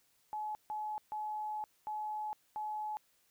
sine tone bursts at uneven times, 852 Hz, G#5, 44 cents sharp, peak -36 dBFS, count 5, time 0.33-0.55 / 0.7-0.98 / 1.12-1.64 / 1.87-2.33 / 2.56-2.97 s, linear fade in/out 0 ms, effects white hiss -72 dBFS RMS until 3.3 s

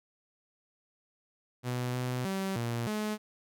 sawtooth tone with pitch steps, 124.1 / 125.6 / 192.6 / 118 / 212.9 Hz, B2 / B2 / G3 / A#2 / G#3, +9 / +30 / -30 / +22 / +43 cents, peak -27 dBFS, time 1.63-3.18 s, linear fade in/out 50 ms, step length 310 ms, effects none

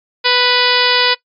harmonic tone, 493.9 Hz, B4, in tune, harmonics 1 / 2 / 3 / 4 / 5 / 6 / 7 / 8 / 9 / 10, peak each -19 / -19 / -19 / -19 / -19 / -19 / -19 / -19 / -19 / -19 dBFS, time 0.24-1.15 s, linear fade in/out 20 ms, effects noise-tail reverb RT60 0.1 s tail -19 dB re dry + MP3 64 kbps

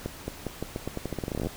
accelerating click train, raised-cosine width 2 ms, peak -17 dBFS, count 21, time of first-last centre 0.06-1.47 s, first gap 220 ms, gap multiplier 0.85, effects pink hiss -44 dBFS RMS until 1.56 s

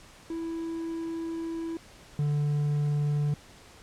triangle tone pair in turn, 329.6 / 146.82 Hz, E4 / D3, 0 / 0 cents, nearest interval octave + major second, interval 1400 cents, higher first, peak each -29 / -22 dBFS, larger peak second, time 0.3-1.77 / 2.19-3.34 s, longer first, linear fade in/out 2 ms, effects pink hiss -52 dBFS RMS until 3.82 s + low-pass 9000 Hz 12 dB/octave

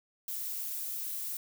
violet noise, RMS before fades -37 dBFS, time 0.28-1.37 s, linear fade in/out 2 ms, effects none

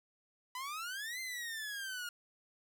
sawtooth exponential two-way sweep, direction up then down, 986 to 2093 to 1415 Hz, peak -36 dBFS, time 0.55-2.09 s, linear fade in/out 2 ms, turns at 1.2 s, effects none

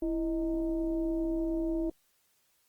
sine tone with frequency modulation, 330 Hz, E4, 2 cents sharp, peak -28 dBFS, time 0.02-1.9 s, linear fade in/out 5 ms, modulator 297 Hz, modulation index 0.59, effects white hiss -71 dBFS RMS until 2.68 s + Opus 24 kbps

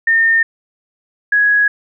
sine tone pair in turn, 1820 / 1667.9 Hz, A#6 / G#6, -42 / +7 cents, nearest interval major second, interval 151 cents, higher first, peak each -9 dBFS, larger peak neither, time 0.07-0.43 / 1.32-1.68 s, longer neither, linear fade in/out 5 ms, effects none

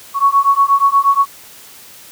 sine beating tone pair, 1108.7 / 1117.1 Hz, C#6 / C#6, 0 / +13 cents, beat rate 8.4 Hz, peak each -12 dBFS, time 0.14-1.26 s, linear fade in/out 50 ms, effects white hiss -39 dBFS RMS until 2.11 s + high-pass 60 Hz 12 dB/octave

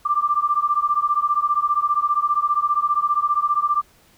sine beating tone pair, 1174.7 / 1189.7 Hz, D6 / D6, 0 / +22 cents, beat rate 15 Hz, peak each -20 / -20 dBFS, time 0.05-3.82 s, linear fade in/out 10 ms, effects pink hiss -55 dBFS RMS until 4.17 s

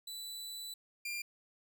sawtooth tone pair in turn, 3973 / 2391 Hz, B7 / D7, +10 / +30 cents, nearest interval major sixth, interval 880 cents, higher first, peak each -39 / -34 dBFS, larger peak second, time 0.07-0.74 / 1.05-1.22 s, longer first, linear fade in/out 5 ms, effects none

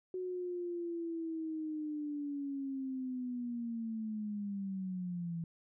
sine linear sweep, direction down, 370 to 164.81 Hz, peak -36 dBFS, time 0.14-5.44 s, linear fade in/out 2 ms, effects none

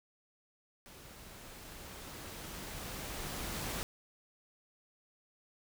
pink noise with level ramp, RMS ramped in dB -54 to -38 dBFS, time 0.86-3.83 s, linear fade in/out 0 ms, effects none

